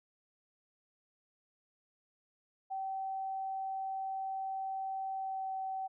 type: tone with pitch glide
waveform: sine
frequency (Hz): 770 to 765.1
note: G5 to G5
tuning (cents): -31 to -42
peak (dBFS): -35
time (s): 2.7-5.88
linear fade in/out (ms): 20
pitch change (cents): -11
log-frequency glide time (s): 5.14-5.52
effects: none